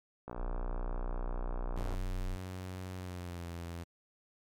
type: click train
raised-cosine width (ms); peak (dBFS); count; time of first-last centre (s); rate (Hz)
1; -28; 101; 0.28-1.941; 60.2
type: tone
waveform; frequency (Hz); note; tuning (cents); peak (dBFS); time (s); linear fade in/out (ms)
sine; 32.66; C1; -2; -33; 0.35-2.38; 50
type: tone with pitch glide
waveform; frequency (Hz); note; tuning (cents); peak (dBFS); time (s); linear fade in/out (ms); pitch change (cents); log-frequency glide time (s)
sawtooth; 92.5 to 85.31; F#2 to F2; 0 to -40; -36; 1.76-3.84; 10; -140; 2.96-3.49
effects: MP3 96 kbps